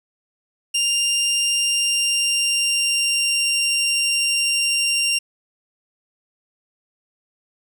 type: tone with pitch glide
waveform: 20% pulse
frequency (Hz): 2794 to 2776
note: F7 to F7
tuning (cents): 0 to -11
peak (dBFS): -12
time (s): 0.74-5.19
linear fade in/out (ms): 10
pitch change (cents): -11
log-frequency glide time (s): 1.57-3.46
effects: none